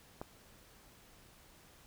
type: click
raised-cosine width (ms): 1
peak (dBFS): -27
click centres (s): 0.215
effects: pink hiss -61 dBFS RMS until 1.86 s